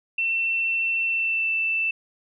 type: tone with pitch glide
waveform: sine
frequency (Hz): 2693 to 2659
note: E7 to E7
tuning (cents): +36 to +14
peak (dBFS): -21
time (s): 0.18-1.91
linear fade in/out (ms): 5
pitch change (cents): -22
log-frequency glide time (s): 1.07-1.51
effects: none